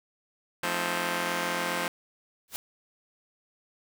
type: chord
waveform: 5% pulse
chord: F dominant seventh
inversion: none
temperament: just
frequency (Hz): 174.61 / 218.3 / 261.9 / 314.3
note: F3 / A3 / C4 / Eb4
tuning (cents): 0 / -13 / +2 / +18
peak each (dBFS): -21 / -25 / -24 / -24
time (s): 0.63-1.88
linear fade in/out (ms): 2
type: noise with exponential growth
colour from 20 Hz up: white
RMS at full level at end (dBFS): -30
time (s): 2.48-2.56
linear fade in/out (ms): 0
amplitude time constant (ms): 16
effects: none